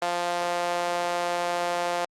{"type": "tone with high-pass filter", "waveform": "sawtooth", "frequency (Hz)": 174.61, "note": "F3", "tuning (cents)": 0, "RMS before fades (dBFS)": -27, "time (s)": [0.02, 2.05], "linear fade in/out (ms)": 2, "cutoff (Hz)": 630, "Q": 2.3, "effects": ["low-pass 9000 Hz 12 dB/octave", "Opus 24 kbps"]}